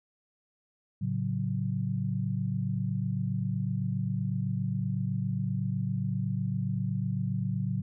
sine chord, F# minor, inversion first, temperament just, 111 / 138.75 / 185 Hz, A2 / C#3 / F#3, +16 / +2 / 0 cents, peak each -32 dBFS, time 1.01-7.82 s, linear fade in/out 10 ms, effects none

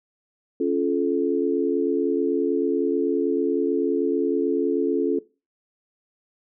sine chord, Db augmented, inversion none, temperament just, 277.2 / 346.5 / 433.1 Hz, Db4 / F4 / A4, 0 / -14 / -27 cents, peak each -24 dBFS, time 0.6-5.19 s, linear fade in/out 5 ms, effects noise-tail reverb RT60 0.3 s tail -19 dB re dry

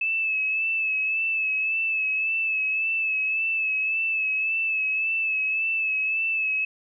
sine tone with vibrato, 2610 Hz, E7, 18 cents flat, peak -22 dBFS, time 0.01-6.65 s, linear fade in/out 5 ms, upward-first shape sine, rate 1.8 Hz, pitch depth 34 cents each way, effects none

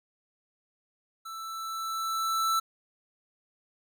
square tone with level ramp, 1324 Hz, E6, 7 cents sharp, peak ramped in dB -39 to -24 dBFS, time 1.25-2.6 s, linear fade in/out 10 ms, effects none

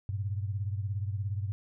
sine beating tone pair, 97.7 / 114.7 Hz, G2 / A#2, -5 / -28 cents, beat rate 17 Hz, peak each -31 / -37 dBFS, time 0.09-1.52 s, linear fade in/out 0 ms, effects none

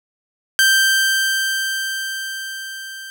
sawtooth tone with level ramp, 1568 Hz, G6, in tune, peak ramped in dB -7 to -28 dBFS, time 0.59-3.1 s, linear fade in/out 0 ms, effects none

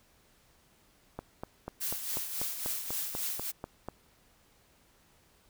click train, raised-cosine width 1 ms, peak -23 dBFS, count 12, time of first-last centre 1.19-3.886 s, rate 4.08 Hz
blue noise with tremolo, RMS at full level -33 dBFS, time 1.8-3.52 s, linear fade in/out 20 ms, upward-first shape triangle, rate 3.6 Hz, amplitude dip 60%
effects pink hiss -65 dBFS RMS until 5.49 s

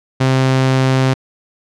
sawtooth tone, 131.5 Hz, C3, 9 cents sharp, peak -7 dBFS, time 0.2-1.14 s, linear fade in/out 10 ms, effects low-pass 6000 Hz 12 dB/octave

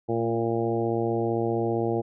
harmonic tone with a mistuned harmonic, 115.4 Hz, A#2, 17 cents flat, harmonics 1 / 2 / 3 / 4 / 5 / 6 / 7, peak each -31 / -32 / -27 / -29 / -35 / -34 / -35 dBFS, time 0.08-2.02 s, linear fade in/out 20 ms, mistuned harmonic 2, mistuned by -17 cents, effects none

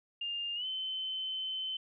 sine tone with pitch glide, 2809 to 3063 Hz, F7 to G7, +9 to -41 cents, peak -34 dBFS, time 0.21-1.77 s, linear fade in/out 5 ms, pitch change +150 cents, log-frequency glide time 0.55-0.66 s, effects none

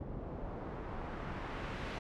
pink noise with low-pass filter sweep, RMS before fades -42 dBFS, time 0-1.99 s, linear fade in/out 10 ms, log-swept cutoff 530 to 2900 Hz, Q 0.88, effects none

